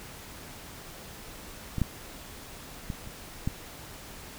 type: clicks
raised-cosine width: 5 ms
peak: -18 / -12 / -20 / -30 / -15 dBFS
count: 5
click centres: 1.783 / 1.817 / 2.902 / 3.074 / 3.475 s
effects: pink hiss -45 dBFS RMS until 4.38 s